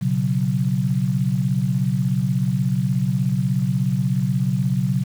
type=chord; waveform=sine; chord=B suspended second; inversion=none; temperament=equal with one note detuned; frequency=122.05 / 138.59 / 185 Hz; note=B2 / C#3 / F#3; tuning=-20 / 0 / 0 cents; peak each=-23 / -21 / -22 dBFS; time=0.01-5.04 s; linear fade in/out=20 ms; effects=7-bit